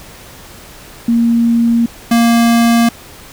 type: tone pair in turn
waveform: sine / square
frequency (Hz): 233.1 / 233.1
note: A#3 / A#3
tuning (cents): 0 / 0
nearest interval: unison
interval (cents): 0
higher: neither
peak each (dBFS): -8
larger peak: neither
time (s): 1.08-1.86 / 2.11-2.89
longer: neither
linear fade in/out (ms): 5
effects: pink hiss -36 dBFS RMS until 3.32 s